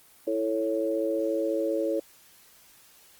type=chord; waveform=sine; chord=A major; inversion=second; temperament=equal; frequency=329.6 / 440 / 554.4 Hz; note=E4 / A4 / C#5; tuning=0 / 0 / 0 cents; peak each=-29 / -30 / -28 dBFS; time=0.27-2 s; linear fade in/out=5 ms; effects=white hiss -56 dBFS RMS until 3.19 s + Opus 24 kbps